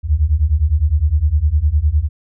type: beating tone pair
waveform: sine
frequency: 70.3 / 80.1 Hz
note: C#2 / E2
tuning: +25 / -49 cents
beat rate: 9.8 Hz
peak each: -15 / -14 dBFS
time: 0.03-2.09 s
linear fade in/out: 50 ms
effects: none